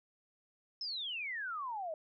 sine exponential sweep, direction down, 5320 to 608 Hz, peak -37 dBFS, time 0.81-1.94 s, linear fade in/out 2 ms, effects none

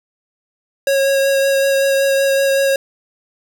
square tone with vibrato, 547 Hz, C#5, 23 cents flat, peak -13 dBFS, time 0.87-2.76 s, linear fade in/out 2 ms, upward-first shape sine, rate 5.3 Hz, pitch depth 12 cents each way, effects none

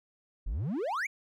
triangle exponential sweep, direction up, 37 to 2400 Hz, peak -28 dBFS, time 0.46-1.07 s, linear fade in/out 10 ms, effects none

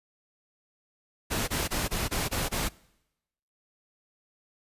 pink noise bursts, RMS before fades -29 dBFS, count 7, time 1.3-2.692 s, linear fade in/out 20 ms, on 180 ms, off 22 ms, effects noise-tail reverb RT60 0.9 s tail -23 dB re dry + resampled to 32000 Hz

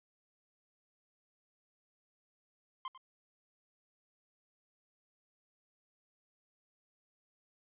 45% pulse tone with echo, 1046.5 Hz, C6, in tune, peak -38 dBFS, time 2.85-2.88 s, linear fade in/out 2 ms, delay 97 ms, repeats 1, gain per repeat -13 dB, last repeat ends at 2.977 s, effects resampled to 8000 Hz

